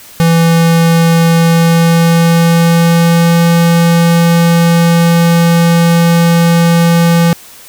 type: tone with pitch glide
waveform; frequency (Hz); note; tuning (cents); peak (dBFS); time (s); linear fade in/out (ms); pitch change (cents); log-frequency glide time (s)
square; 166.4 to 168.82; E3 to E3; +17 to +42; -6; 0.2-7.33; 0; +25; 1.35-3.46
effects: white hiss -35 dBFS RMS until 7.68 s